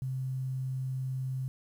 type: tone with quantisation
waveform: sine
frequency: 130.81 Hz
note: C3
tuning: in tune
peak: -31 dBFS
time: 0.02-1.48 s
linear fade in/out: 0 ms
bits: 10
effects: none